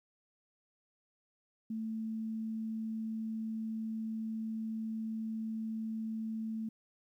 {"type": "tone", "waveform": "sine", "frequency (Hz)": 221.5, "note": "A3", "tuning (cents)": 12, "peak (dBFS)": -35, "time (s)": [1.7, 6.69], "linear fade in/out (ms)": 5, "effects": ["12-bit"]}